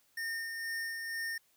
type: tone with tremolo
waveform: square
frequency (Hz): 1824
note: A#6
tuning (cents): -38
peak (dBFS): -35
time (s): 0.17-1.38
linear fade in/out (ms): 5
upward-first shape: sine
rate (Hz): 2.1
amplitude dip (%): 35
effects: white hiss -70 dBFS RMS until 1.56 s